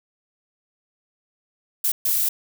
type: noise bursts at uneven times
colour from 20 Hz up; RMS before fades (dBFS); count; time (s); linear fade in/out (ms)
violet; -21; 2; 1.84-1.92 / 2.05-2.29; 5
effects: none